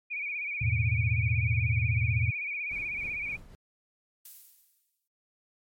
sine tone with vibrato, 2353 Hz, D7, 3 cents sharp, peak -31 dBFS, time 0.1-3.37 s, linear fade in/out 20 ms, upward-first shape sine, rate 16 Hz, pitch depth 85 cents each way
sine chord, E suspended fourth, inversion none, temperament equal with one note detuned, 82.41 / 108.05 / 123.47 Hz, E2 / A2 / B2, 0 / -31 / 0 cents, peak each -30 / -27 / -29 dBFS, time 0.61-2.31 s, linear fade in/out 10 ms
brown noise with tremolo, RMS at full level -45 dBFS, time 2.71-3.55 s, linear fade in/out 0 ms, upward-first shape triangle, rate 3.6 Hz, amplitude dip 60%
violet noise with exponential decay, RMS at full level -43 dBFS, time 4.25-5.08 s, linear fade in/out 5 ms, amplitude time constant 180 ms
effects MP3 64 kbps

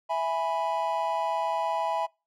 triangle chord, E major, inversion none, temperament equal, 659.3 / 830.6 / 987.8 Hz, E5 / G#5 / B5, 0 / 0 / 0 cents, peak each -28 dBFS, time 0.09-2.07 s, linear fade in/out 20 ms, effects noise-tail reverb RT60 0.3 s tail -26 dB re dry

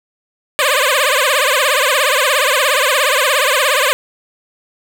10% pulse tone with vibrato, 555 Hz, C#5, 2 cents sharp, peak -3 dBFS, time 0.59-3.93 s, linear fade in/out 0 ms, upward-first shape triangle, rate 17 Hz, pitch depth 220 cents each way, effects none

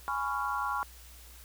sine chord, C# dominant seventh, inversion second, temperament just, 831.5 / 997.9 / 1108.7 / 1385.9 Hz, G#5 / B5 / C#6 / E#6, +2 / +18 / 0 / -14 cents, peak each -36 / -36 / -34 / -35 dBFS, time 0.08-0.83 s, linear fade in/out 0 ms, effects added 60 Hz sine -51 dBFS peak until 1.44 s + white hiss -54 dBFS RMS until 1.44 s

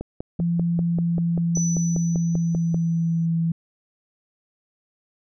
click train, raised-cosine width 2 ms, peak -16 dBFS, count 15, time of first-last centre 0.01-2.744 s, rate 5.12 Hz
sine tone with pitch glide, 170.5 to 165.65 Hz, F3 to E3, -41 to +9 cents, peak -19 dBFS, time 0.39-3.52 s, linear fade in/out 5 ms, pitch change -50 cents, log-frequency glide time 0.62-3.37 s
sine tone with exponential decay, 5980 Hz, F#8, 17 cents sharp, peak -24 dBFS, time 1.55-3.26 s, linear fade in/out 5 ms, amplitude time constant 370 ms
effects none

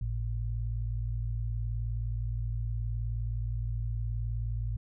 sine tone pair together, 53.1 / 112.3 Hz, G#1 / A2, +39 / +36 cents, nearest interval octave + minor second, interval 1297 cents, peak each -32 / -33 dBFS, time 0.01-4.77 s, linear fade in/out 5 ms, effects none

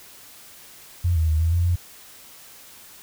sine tone with pitch steps, 87.4 / 80.1 / 78.1 / 82.3 / 86.4 / 87.6 Hz, F2 / E2 / D#2 / E2 / F2 / F2, +2 / -49 / +7 / -2 / -18 / +6 cents, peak -17 dBFS, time 1.04-1.76 s, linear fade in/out 10 ms, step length 120 ms, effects white hiss -46 dBFS RMS until 3.02 s

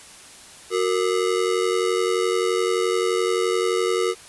square ring-modulated tone, 415.6 Hz, G#4, 1 cent sharp, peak -17 dBFS, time 0.7-4.15 s, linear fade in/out 50 ms, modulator 45.8 Hz, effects white hiss -44 dBFS RMS until 4.28 s + resampled to 24000 Hz

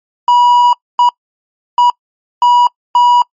triangle tone bursts at uneven times, 971 Hz, B5, 30 cents flat, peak -3 dBFS, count 5, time 0.28-0.73 / 0.99-1.09 / 1.78-1.9 / 2.42-2.67 / 2.95-3.22 s, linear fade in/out 2 ms, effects noise-tail reverb RT60 0.1 s tail -26 dB re dry + MP3 32 kbps

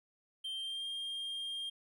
triangle tone with pitch glide, 3152 to 3209 Hz, G7 to G7, +9 to +40 cents, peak -36 dBFS, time 0.44-1.7 s, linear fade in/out 10 ms, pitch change +31 cents, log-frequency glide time 0.61-0.86 s, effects none

